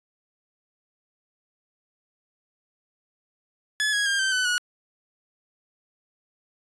sawtooth tone with pitch steps, 1710 / 1656.5 / 1604.7 / 1554.5 / 1505.9 / 1458.8 Hz, A6 / G#6 / G6 / G6 / F#6 / F#6, -50 / -5 / +40 / -15 / +30 / -25 cents, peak -18 dBFS, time 3.8-4.58 s, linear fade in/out 0 ms, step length 130 ms, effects resampled to 22050 Hz

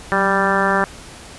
harmonic tone with a mistuned harmonic, 196 Hz, G3, in tune, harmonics 1 / 2 / 3 / 4 / 5 / 6 / 7 / 8 / 9, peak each -23 / -23 / -23 / -23 / -23 / -23 / -23 / -23 / -23 dBFS, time 0.12-0.84 s, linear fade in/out 0 ms, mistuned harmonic 1, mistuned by -53 cents, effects pink hiss -38 dBFS RMS until 1.38 s + resampled to 24000 Hz

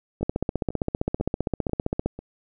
two click trains, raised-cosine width 2 ms, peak -22 / -10 dBFS, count 5 / 29, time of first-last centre 0.21-2.19 / 0.23-2.06 s, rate 2.02 / 15.3 Hz, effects none

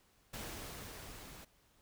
pink noise with level ramp, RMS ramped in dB -44 to -53 dBFS, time 0.33-1.45 s, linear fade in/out 10 ms, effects pink hiss -70 dBFS RMS until 1.81 s

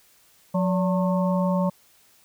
harmonic tone with a mistuned harmonic, 180.6 Hz, F#3, 42 cents flat, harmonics 1 / 3 / 5 / 6, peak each -21 / -26 / -31 / -33 dBFS, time 0.54-1.7 s, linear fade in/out 10 ms, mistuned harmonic 3, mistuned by +94 cents, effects white hiss -58 dBFS RMS until 2.24 s

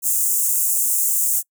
pink high-pass noise, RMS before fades -19 dBFS, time 0.02-1.43 s, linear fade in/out 50 ms, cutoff 7000 Hz, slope 48 dB/octave, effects noise-tail reverb RT60 0.1 s tail -26 dB re dry

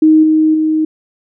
sine tone with level steps, 312.8 Hz, D#4, 9 cents sharp, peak -4 / -7 / -10 dBFS, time 0.02-0.85 s, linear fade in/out 5 ms, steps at 0.23 / 0.54 s, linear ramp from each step 5 ms, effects none

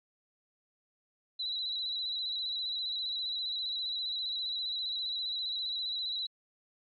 sine tone with vibrato, 3951 Hz, B7, in tune, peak -32 dBFS, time 1.39-6.27 s, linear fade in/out 10 ms, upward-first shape square, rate 15 Hz, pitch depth 33 cents each way, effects MP3 64 kbps

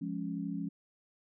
sine chord, Db major, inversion first, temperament equal, 174.61 / 207.7 / 277.2 Hz, F3 / Ab3 / Db4, 0 / 0 / 0 cents, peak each -38 / -39 / -38 dBFS, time 0.01-0.69 s, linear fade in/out 10 ms, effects none

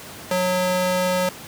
square tone with high-pass filter, 182.4 Hz, F#3, 24 cents flat, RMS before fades -21 dBFS, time 0.31-1.29 s, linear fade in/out 2 ms, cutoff 380 Hz, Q 1.6, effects pink hiss -38 dBFS RMS until 1.47 s + high-pass 100 Hz 12 dB/octave

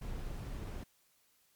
brown noise, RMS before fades -41 dBFS, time 0.01-0.84 s, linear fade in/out 10 ms, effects white hiss -71 dBFS RMS until 1.55 s + MP3 96 kbps

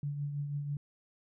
sine tone with tremolo, 144.2 Hz, D3, 31 cents flat, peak -31 dBFS, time 0.03-0.77 s, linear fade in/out 2 ms, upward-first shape triangle, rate 6.1 Hz, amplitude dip 50%, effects none

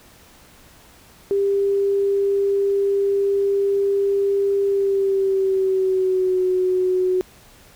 sine tone with pitch glide, 397.5 to 368.7 Hz, G4 to F#4, +24 to -6 cents, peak -16 dBFS, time 1.31-7.21 s, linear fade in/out 0 ms, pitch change -130 cents, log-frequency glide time 4.66-6.42 s, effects pink hiss -49 dBFS RMS until 7.75 s

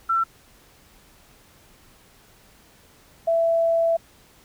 sine tone pair in turn, 1344 / 664.9 Hz, E6 / E5, +33 / +15 cents, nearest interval octave, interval 1218 cents, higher first, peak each -18 / -17 dBFS, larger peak second, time 0.09-0.24 / 3.27-3.97 s, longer second, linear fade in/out 10 ms, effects pink hiss -54 dBFS RMS until 4.44 s

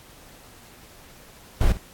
brown noise with echo, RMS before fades -17 dBFS, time 1.61-1.72 s, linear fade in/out 2 ms, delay 51 ms, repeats 1, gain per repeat -13 dB, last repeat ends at 1.771 s, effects pink hiss -49 dBFS RMS until 1.93 s + AAC 64 kbps

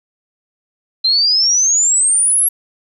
sine exponential sweep, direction up, 4072 to 11400 Hz, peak -10 dBFS, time 1.04-2.49 s, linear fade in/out 10 ms, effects none

